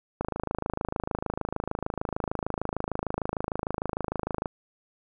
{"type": "click train", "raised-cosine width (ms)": 1, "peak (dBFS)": -14, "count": 114, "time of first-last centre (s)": [0.21, 4.458], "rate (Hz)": 26.6, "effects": []}